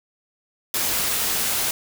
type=noise; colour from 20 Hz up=white; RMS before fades=-23 dBFS; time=0.74-1.71 s; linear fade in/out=2 ms; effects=none